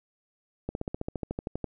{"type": "slowing click train", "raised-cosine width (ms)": 2, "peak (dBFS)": -18, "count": 14, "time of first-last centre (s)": [0.69, 1.643], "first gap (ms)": 61, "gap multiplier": 1.03, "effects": []}